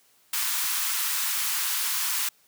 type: high-pass noise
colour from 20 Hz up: white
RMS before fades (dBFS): -27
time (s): 0.33-2.29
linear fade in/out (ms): 5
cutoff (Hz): 910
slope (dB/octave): 48
effects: white hiss -62 dBFS RMS until 2.47 s + high-pass 100 Hz 12 dB/octave